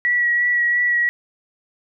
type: tone with vibrato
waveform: sine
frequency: 1931 Hz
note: B6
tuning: 39 cents flat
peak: -15 dBFS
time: 0.05-1.09 s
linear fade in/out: 0 ms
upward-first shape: sine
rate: 2.9 Hz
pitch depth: 17 cents each way
effects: none